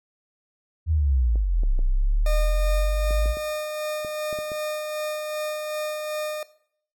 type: linear two-way sweep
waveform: sine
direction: down then up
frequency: 83.1 to 30.15 to 54.8 Hz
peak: -18 dBFS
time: 0.86-3.35 s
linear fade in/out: 50 ms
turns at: 1.76 s
type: clicks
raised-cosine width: 2 ms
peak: -25 dBFS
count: 10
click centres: 1.357 / 1.635 / 1.791 / 3.108 / 3.258 / 3.37 / 4.048 / 4.328 / 4.388 / 4.518 s
type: tone with tremolo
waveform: 40% pulse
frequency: 609 Hz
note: D#5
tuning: 37 cents flat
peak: -25 dBFS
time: 2.26-6.43 s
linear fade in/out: 2 ms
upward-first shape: sine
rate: 2.6 Hz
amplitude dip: 30%
effects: noise-tail reverb RT60 0.6 s tail -17 dB re dry